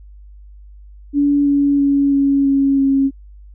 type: tone with pitch steps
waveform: sine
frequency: 286.2 / 283.4 / 280.6 / 277.9 / 275.2 / 272.5 Hz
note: D4 / C#4 / C#4 / C#4 / C#4 / C#4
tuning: -45 / +38 / +21 / +4 / -12 / -29 cents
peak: -11 dBFS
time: 1.13-3.11 s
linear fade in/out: 50 ms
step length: 330 ms
effects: added 50 Hz sine -37 dBFS peak until 3.54 s